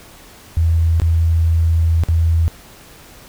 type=tone with dropouts; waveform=sine; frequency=82.41 Hz; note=E2; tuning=in tune; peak=-11 dBFS; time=0.57-2.48 s; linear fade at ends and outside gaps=0 ms; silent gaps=0.999-1.018 / 2.036-2.086 s; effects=pink hiss -42 dBFS RMS until 3.28 s